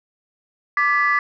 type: chord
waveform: sine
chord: G# diminished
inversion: second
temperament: equal with one note detuned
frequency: 1174.7 / 1703 / 1975.5 Hz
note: D6 / G#6 / B6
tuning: 0 / +43 / 0 cents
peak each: -18 / -22 / -18 dBFS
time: 0.77-1.19 s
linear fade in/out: 2 ms
effects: tanh soft clip ceiling -8 dBFS